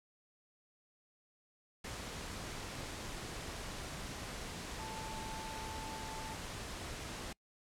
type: tone in noise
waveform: sine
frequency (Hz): 880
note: A5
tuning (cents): 0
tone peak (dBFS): -46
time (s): 4.79-6.34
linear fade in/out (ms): 5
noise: pink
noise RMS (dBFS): -44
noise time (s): 1.84-7.33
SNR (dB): -5
effects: noise-tail reverb RT60 0.1 s tail -26 dB re dry + low-pass 9000 Hz 12 dB/octave